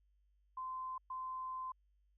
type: tone bursts at uneven times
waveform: sine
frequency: 1034 Hz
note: C6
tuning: 21 cents flat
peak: -40 dBFS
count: 2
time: 0.57-0.98 / 1.1-1.72 s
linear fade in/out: 5 ms
effects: added 50 Hz sine -70 dBFS peak until 2.17 s